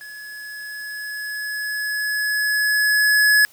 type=tone with level ramp; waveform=square; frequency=1697 Hz; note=G#6; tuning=37 cents sharp; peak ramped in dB=-36 to -12 dBFS; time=0.01-3.45 s; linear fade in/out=0 ms; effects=white hiss -51 dBFS RMS until 3.52 s